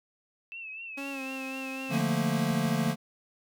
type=tone with vibrato; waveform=sine; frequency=2640 Hz; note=E7; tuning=2 cents sharp; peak=-38 dBFS; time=0.52-1.98 s; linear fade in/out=0 ms; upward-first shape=triangle; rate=4 Hz; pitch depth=81 cents each way
type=tone with pitch glide; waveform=sawtooth; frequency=277.2 to 265 Hz; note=C#4 to C4; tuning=0 to +22 cents; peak=-32 dBFS; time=0.97-2.02 s; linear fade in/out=10 ms; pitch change=-78 cents; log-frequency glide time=1.12-1.22 s
type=chord; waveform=square; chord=Bb major seventh; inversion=first; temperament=equal; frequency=146.83 / 174.61 / 220 / 233.1 Hz; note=D3 / F3 / A3 / Bb3; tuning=0 / 0 / 0 / 0 cents; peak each=-32 dBFS; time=1.89-2.96 s; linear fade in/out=50 ms
type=clicks; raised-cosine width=2 ms; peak=-34 dBFS; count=3; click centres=2.509 / 2.654 / 2.873 s
effects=none